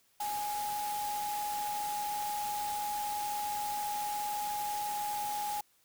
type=tone in noise; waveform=sine; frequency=830.6 Hz; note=G#5; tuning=in tune; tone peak=-33 dBFS; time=0.2-5.61 s; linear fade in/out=5 ms; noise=white; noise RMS=-42 dBFS; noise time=0.2-5.61 s; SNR=+6 dB; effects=white hiss -69 dBFS RMS until 5.84 s